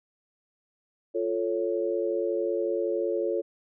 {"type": "chord", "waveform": "sine", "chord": "F augmented", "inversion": "none", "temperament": "equal", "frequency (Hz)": [349.2, 440, 554.4], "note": ["F4", "A4", "C#5"], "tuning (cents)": [0, 0, 0], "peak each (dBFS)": [-29, -29, -30], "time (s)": [1.14, 3.42], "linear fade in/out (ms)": 20, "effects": []}